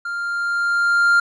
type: tone with level ramp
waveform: triangle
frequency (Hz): 1396.9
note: F6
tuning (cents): 0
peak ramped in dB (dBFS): -22 to -9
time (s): 0.05-1.2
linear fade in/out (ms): 5
effects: resampled to 24000 Hz

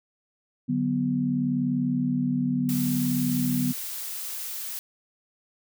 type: chord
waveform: sine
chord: B minor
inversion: first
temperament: equal with one note detuned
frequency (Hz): 146.83 / 186.18 / 246.9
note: D3 / F#3 / B3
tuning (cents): 0 / +11 / 0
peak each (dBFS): -29 / -30 / -24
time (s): 0.68-3.73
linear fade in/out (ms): 20
type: noise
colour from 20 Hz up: blue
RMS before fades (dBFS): -34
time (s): 2.69-4.79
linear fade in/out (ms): 0
effects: none

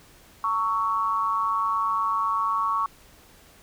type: tone with amplitude modulation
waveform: sine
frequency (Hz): 1115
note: C#6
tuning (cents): +10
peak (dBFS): -18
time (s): 0.44-2.86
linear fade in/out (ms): 2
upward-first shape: sine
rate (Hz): 201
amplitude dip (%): 80
effects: pink hiss -53 dBFS RMS until 3.62 s

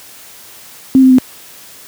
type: tone with pitch steps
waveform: sine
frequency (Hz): 264.2 / 260.1 / 256.1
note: C4 / C4 / C4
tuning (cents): +17 / -10 / -37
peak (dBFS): -3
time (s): 0.95-1.184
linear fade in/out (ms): 0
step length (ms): 78
effects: white hiss -37 dBFS RMS until 1.87 s + high-pass 80 Hz 12 dB/octave

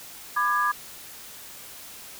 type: chord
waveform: sine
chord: G# diminished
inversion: first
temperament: just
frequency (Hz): 996.7 / 1196.1 / 1661.2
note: B5 / D6 / G#6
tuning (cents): +16 / +31 / 0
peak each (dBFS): -28 / -23 / -26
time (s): 0.36-0.72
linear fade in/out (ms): 10
effects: white hiss -43 dBFS RMS until 2.19 s

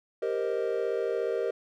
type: chord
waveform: triangle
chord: C minor seventh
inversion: second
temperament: equal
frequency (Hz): 392 / 466.2 / 523.3 / 622.3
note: G4 / Bb4 / C5 / Eb5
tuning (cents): 0 / 0 / 0 / 0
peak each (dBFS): -30 / -28 / -33 / -33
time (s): 0.22-1.51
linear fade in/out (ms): 5
effects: none

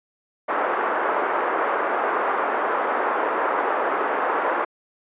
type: band-pass noise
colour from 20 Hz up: white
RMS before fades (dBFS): -23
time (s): 0.48-4.65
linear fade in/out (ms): 10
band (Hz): 350 to 1400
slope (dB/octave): 24
effects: resampled to 8000 Hz

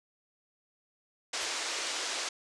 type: band-pass noise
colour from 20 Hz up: white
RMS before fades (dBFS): -35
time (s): 1.33-2.29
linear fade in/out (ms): 5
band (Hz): 350 to 6900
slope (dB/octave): 24
type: noise with exponential decay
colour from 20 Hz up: white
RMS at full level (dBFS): -36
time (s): 1.41-1.57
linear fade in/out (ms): 5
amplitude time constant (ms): 34
effects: resampled to 24000 Hz

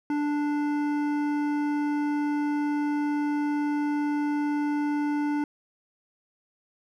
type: tone with hard clipping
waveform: triangle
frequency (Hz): 293.7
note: D4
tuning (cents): 0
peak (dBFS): -26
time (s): 0.1-5.44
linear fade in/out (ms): 2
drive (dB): 16
effects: none

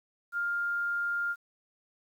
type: tone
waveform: sine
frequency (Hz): 1403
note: F6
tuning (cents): +8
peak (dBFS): -28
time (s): 0.32-1.36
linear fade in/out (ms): 50
effects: 10-bit

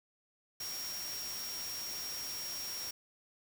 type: tone in noise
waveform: sine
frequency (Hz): 5588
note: F8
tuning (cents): 0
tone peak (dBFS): -40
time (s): 0.6-2.91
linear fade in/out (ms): 5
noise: white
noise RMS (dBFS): -44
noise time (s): 0.6-2.91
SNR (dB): +1
effects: none

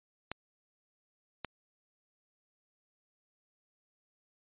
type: clicks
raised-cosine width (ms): 0.3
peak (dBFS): -20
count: 2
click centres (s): 0.316 / 1.447
effects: resampled to 8000 Hz

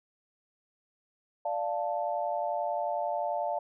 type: chord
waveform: sine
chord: D minor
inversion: none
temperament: equal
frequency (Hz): 587.3 / 698.5 / 880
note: D5 / F5 / A5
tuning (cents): 0 / 0 / 0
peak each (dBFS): -33 / -32 / -34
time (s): 1.45-3.59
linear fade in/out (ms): 5
effects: none

